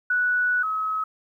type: tone pair in turn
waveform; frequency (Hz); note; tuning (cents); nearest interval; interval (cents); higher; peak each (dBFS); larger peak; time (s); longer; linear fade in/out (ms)
sine; 1476 / 1281; F#6 / E6; -5 / -50; major second; 245; first; -19 / -23; first; 0.1-0.63 / 0.63-1.04; first; 5
effects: 10-bit